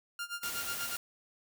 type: tone with tremolo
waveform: sawtooth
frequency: 1400 Hz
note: F6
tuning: 4 cents sharp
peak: -31 dBFS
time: 0.19-0.96 s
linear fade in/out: 2 ms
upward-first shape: sine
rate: 8.2 Hz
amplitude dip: 90%
type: noise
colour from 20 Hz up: white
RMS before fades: -39 dBFS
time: 0.43-0.97 s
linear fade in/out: 2 ms
effects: none